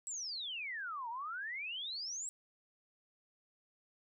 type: exponential two-way sweep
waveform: sine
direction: down then up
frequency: 7930 to 895 to 7930 Hz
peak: -39 dBFS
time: 0.07-2.29 s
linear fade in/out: 0 ms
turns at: 1.09 s
effects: none